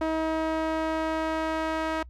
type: tone with band-pass filter sweep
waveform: sawtooth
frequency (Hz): 318.6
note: D#4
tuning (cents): +41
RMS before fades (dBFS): -28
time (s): 0.01-2.03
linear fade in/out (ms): 5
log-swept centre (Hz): 670 to 1100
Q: 0.81
effects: noise-tail reverb RT60 0.1 s tail -26 dB re dry + added 61 Hz sine -43 dBFS peak until 2.09 s